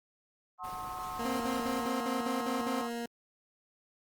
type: chord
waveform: sine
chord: F# diminished seventh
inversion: none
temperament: just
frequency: 740 / 888 / 1065.6 / 1278.7 Hz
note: F#5 / A5 / C6 / Eb6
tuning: 0 / +16 / +31 / +47 cents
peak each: -42 / -46 / -40 / -43 dBFS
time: 0.58-2.9 s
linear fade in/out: 50 ms
type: noise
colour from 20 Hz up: pink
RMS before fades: -48 dBFS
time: 0.63-1.88 s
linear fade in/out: 20 ms
type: tone with pitch glide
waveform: 20% pulse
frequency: 233.1 to 235 Hz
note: A#3 to A#3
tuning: 0 to +14 cents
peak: -30 dBFS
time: 1.19-3.06 s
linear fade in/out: 5 ms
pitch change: +14 cents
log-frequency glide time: 1.35-2.41 s
type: tone bursts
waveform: 30% pulse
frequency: 261.6 Hz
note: C4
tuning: in tune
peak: -31 dBFS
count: 8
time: 1.25-2.814 s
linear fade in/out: 2 ms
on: 150 ms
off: 52 ms
effects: Opus 24 kbps